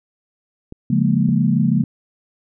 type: clicks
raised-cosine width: 3 ms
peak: -20 dBFS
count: 2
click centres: 0.724 / 1.29 s
type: chord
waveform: sine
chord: Bb minor seventh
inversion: first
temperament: equal with one note detuned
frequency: 140.61 / 174.61 / 207.7 / 233.1 Hz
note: Db3 / F3 / Ab3 / Bb3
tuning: +25 / 0 / 0 / 0 cents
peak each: -19 dBFS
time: 0.9-1.84 s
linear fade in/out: 5 ms
effects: none